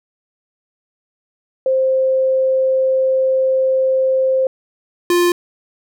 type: tone pair in turn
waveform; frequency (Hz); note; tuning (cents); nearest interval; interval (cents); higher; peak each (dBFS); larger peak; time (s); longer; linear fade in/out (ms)
sine / square; 525 / 350.4; C5 / F4; +6 / +6; perfect fifth; 700; first; -12; neither; 1.66-4.47 / 5.1-5.32; first; 2
effects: none